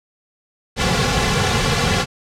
pink noise with comb filter, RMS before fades -17 dBFS, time 0.76-2.06 s, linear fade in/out 50 ms, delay 3.2 ms, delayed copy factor -0.95, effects low-pass 6000 Hz 12 dB/octave

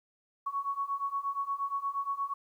sine beating tone pair, 1108.7 / 1117.2 Hz, C#6 / C#6, 0 / +13 cents, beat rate 8.5 Hz, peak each -35 / -33 dBFS, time 0.46-2.34 s, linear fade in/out 10 ms, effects 11-bit

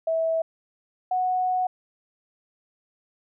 sine tone pair in turn, 651 / 736.7 Hz, E5 / F#5, -22 / -8 cents, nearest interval major second, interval 214 cents, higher second, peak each -21 dBFS, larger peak neither, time 0.07-0.42 / 1.11-1.67 s, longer second, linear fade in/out 5 ms, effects none

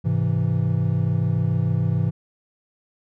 triangle chord, Ab augmented, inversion none, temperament equal, 103.83 / 130.81 / 164.81 Hz, Ab2 / C3 / E3, 0 / 0 / 0 cents, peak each -21 dBFS, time 0.04-2.11 s, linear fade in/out 20 ms, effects none

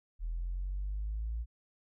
sine linear sweep, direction up, 39.96 to 57.7 Hz, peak -32 dBFS, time 0.19-1.46 s, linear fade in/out 50 ms, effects tanh soft clip ceiling -29 dBFS

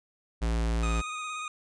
square tone, 56.5 Hz, A1, 47 cents sharp, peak -26 dBFS, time 0.41-1.02 s, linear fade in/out 20 ms
25% pulse tone with vibrato, 1242 Hz, D#6, 3 cents flat, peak -30 dBFS, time 0.83-1.48 s, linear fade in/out 2 ms, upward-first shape square, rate 17 Hz, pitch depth 17 cents each way
effects resampled to 22050 Hz

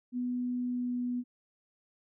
sine tone with pitch glide, 247.2 to 245.8 Hz, B3 to B3, +2 to -8 cents, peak -30 dBFS, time 0.12-1.24 s, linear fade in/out 50 ms, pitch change -10 cents, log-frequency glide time 0.65-0.96 s, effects none

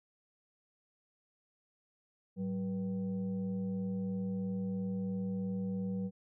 sine tone with frequency modulation, 189 Hz, F#3, 37 cents sharp, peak -33 dBFS, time 2.36-6.11 s, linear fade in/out 50 ms, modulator 295 Hz, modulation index 0.53, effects none

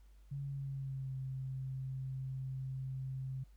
sine tone with pitch glide, 139.7 to 132.16 Hz, C#3 to C3, +14 to +18 cents, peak -38 dBFS, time 0.31-3.44 s, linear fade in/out 10 ms, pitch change -96 cents, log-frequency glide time 0.42-1.15 s, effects added 50 Hz sine -57 dBFS peak until 3.56 s + pink hiss -75 dBFS RMS until 3.56 s

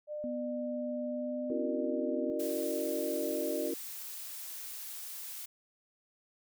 sine tone, 600 Hz, D5, 37 cents sharp, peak -36 dBFS, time 0.07-3.72 s, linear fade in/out 50 ms
sine tone with pitch glide, 246.9 to 256.8 Hz, B3 to C4, 0 to -32 cents, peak -36 dBFS, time 0.24-2.3 s, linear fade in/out 0 ms, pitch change +68 cents, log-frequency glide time 1.07-1.74 s
sine chord, F# dominant seventh, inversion second, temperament equal, 277.2 / 329.6 / 370 / 466.2 Hz, C#4 / E4 / F#4 / A#4, 0 / 0 / 0 / 0 cents, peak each -39 / -37 / -39 / -38 dBFS, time 1.5-3.74 s, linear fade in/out 2 ms
blue noise, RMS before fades -43 dBFS, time 2.39-5.46 s, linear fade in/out 10 ms
effects none

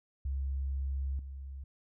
sine tone with level steps, 67.8 Hz, C#2, 38 cents flat, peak -31 / -40 dBFS, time 0.25-1.64 s, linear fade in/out 5 ms, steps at 1.19 s, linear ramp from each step 2 ms, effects none

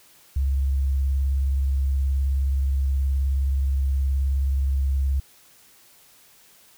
sine tone with vibrato, 67.9 Hz, C#2, 35 cents flat, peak -19 dBFS, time 0.36-5.2 s, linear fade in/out 5 ms, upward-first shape sine, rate 19 Hz, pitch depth 51 cents each way, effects white hiss -54 dBFS RMS until 6.77 s

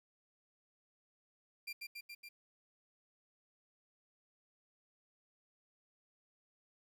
30% pulse tone with echo, 2379 Hz, D7, 22 cents sharp, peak -39 dBFS, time 1.67-1.73 s, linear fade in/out 10 ms, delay 140 ms, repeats 4, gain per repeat -2 dB, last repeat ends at 2.29 s, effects 12-bit

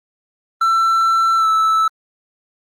triangle tone with pitch glide, 1340 to 1312.4 Hz, E6 to E6, +28 to -8 cents, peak -10 dBFS, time 0.61-1.88 s, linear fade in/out 5 ms, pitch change -36 cents, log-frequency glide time 1.37-1.47 s, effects Opus 32 kbps

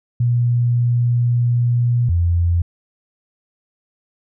sine tone pair in turn, 120.5 / 85.99 Hz, B2 / F2, -42 / -26 cents, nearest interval tritone, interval 584 cents, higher first, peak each -13 dBFS, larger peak neither, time 0.2-2.09 / 2.09-2.62 s, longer first, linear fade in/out 5 ms, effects none

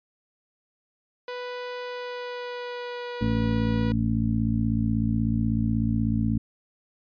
sawtooth tone with pitch glide, 493.9 to 485.7 Hz, B4 to B4, 0 to -29 cents, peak -28 dBFS, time 1.28-3.92 s, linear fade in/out 2 ms, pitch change -29 cents, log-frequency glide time 1.83-3.18 s
harmonic tone, 56.3 Hz, A1, 40 cents sharp, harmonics 1 / 2 / 3 / 4 / 5, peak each -30 / -26 / -34 / -25 / -31 dBFS, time 3.21-6.38 s, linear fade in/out 5 ms
effects resampled to 11025 Hz

